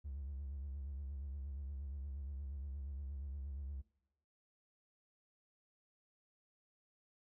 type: tone with vibrato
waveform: triangle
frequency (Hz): 69.3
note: C#2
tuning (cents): 0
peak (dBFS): -39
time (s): 0.04-3.82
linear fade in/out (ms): 20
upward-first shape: sine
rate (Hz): 8.5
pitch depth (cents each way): 100
effects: noise-tail reverb RT60 0.9 s tail -22 dB re dry + tanh soft clip ceiling -37 dBFS